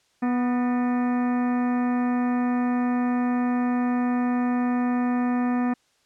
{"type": "harmonic tone with a mistuned harmonic", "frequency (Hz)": 245.8, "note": "B3", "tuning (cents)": -8, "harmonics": [1, 2, 3, 4, 5, 6, 7, 8, 9, 10], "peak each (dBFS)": [-21, -37, -32, -38, -37, -46, -39, -49, -50, -48], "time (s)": [0.22, 5.74], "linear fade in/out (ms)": 10, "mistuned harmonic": 7, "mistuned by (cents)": 63, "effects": ["white hiss -65 dBFS RMS until 6.05 s", "low-pass 7000 Hz 12 dB/octave"]}